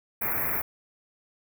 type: band-stop noise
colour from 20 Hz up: white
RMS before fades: -28 dBFS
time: 0.21-0.62 s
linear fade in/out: 10 ms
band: 2400 to 12000 Hz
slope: 96 dB/octave
effects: none